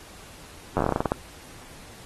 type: slowing click train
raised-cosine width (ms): 1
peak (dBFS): -9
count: 13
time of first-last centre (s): 0.77-1.119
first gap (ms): 10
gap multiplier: 1.18
effects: pink hiss -47 dBFS RMS until 2.05 s + AAC 32 kbps